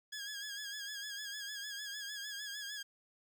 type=tone with vibrato; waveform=15% pulse; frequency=1661.2 Hz; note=G#6; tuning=in tune; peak=-35 dBFS; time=0.12-2.83 s; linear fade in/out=10 ms; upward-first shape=sine; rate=6.6 Hz; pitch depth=59 cents each way; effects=none